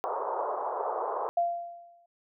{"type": "band-pass noise", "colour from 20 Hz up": "white", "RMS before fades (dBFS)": -32, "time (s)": [0.04, 1.29], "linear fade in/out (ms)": 0, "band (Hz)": [410, 1100], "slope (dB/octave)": 48}
{"type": "tone with exponential decay", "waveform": "sine", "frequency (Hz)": 690, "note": "F5", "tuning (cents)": -21, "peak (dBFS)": -21, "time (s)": [1.37, 2.06], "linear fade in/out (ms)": 5, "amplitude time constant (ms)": 150}
{"effects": []}